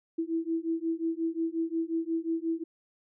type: beating tone pair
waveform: sine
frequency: 325.8 / 331.4 Hz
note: E4 / E4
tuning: -20 / +9 cents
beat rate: 5.6 Hz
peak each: -31 dBFS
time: 0.18-2.64 s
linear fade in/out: 10 ms
effects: none